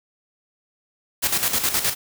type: noise with tremolo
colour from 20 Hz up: white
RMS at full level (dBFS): -20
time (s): 1.22-1.95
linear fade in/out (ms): 20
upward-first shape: square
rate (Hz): 9.6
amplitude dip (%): 60
effects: none